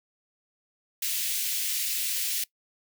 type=high-pass noise; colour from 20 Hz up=white; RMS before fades=-29 dBFS; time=1.02-2.44 s; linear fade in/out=5 ms; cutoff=2200 Hz; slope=24 dB/octave; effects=noise-tail reverb RT60 0.1 s tail -21 dB re dry